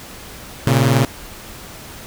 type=tone pair together; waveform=sawtooth; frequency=116.3 / 136.53 Hz; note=A#2 / C#3; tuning=-4 / -26 cents; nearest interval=minor third; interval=278 cents; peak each=-11 dBFS; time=0.67-1.05 s; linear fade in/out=0 ms; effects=pink hiss -36 dBFS RMS until 2.06 s